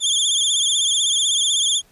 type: tone with vibrato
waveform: 25% pulse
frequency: 3390 Hz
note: G#7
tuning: 35 cents sharp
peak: -12 dBFS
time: 0-1.82 s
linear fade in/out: 50 ms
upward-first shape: triangle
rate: 16 Hz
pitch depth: 120 cents each way
effects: pink hiss -56 dBFS RMS until 1.91 s + resampled to 32000 Hz

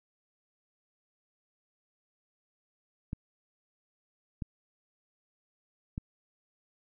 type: clicks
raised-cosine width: 5 ms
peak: -22 dBFS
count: 3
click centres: 3.131 / 4.422 / 5.979 s
effects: none

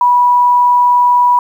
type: tone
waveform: sine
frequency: 978 Hz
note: B5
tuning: 17 cents flat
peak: -6 dBFS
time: 0.01-1.39 s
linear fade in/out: 2 ms
effects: 7-bit

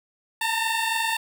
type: tone pair together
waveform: 15% pulse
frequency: 893 / 916.5 Hz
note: A5 / A#5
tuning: +25 / -30 cents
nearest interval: unison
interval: 45 cents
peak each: -19 / -20 dBFS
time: 0.41-1.17 s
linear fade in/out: 5 ms
effects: none

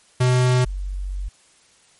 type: tone pair in turn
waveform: square / sine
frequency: 126 / 47.2 Hz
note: B2 / F#1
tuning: +35 / +35 cents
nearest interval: octave + perfect fourth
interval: 1700 cents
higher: first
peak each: -15 / -24 dBFS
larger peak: first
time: 0.2-0.65 / 0.65-1.29 s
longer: second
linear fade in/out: 10 ms
effects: white hiss -55 dBFS RMS until 1.99 s + MP3 48 kbps

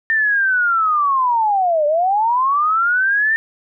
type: linear two-way sweep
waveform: sine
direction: down then up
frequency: 1811 to 579 to 1811 Hz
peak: -13 dBFS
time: 0.1-3.36 s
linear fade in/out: 0 ms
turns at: 1.86 s
effects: none

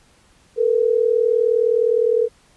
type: tone pair together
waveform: sine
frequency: 443.1 / 482.8 Hz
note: A4 / B4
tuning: +12 / -39 cents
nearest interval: minor second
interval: 149 cents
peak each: -17 dBFS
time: 0.56-2.29 s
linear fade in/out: 50 ms
effects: pink hiss -55 dBFS RMS until 2.56 s + resampled to 24000 Hz

